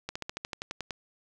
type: slowing click train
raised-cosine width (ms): 0.2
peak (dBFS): -17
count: 11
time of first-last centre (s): 0.09-0.908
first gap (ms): 65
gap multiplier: 1.05
effects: none